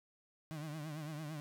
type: tone with vibrato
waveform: 35% pulse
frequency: 153.3 Hz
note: D#3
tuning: 25 cents flat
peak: -40 dBFS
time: 0.51-1.4 s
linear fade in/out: 0 ms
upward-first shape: triangle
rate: 8.9 Hz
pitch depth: 110 cents each way
effects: none